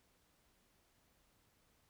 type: silence
effects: pink hiss -74 dBFS RMS until 1.89 s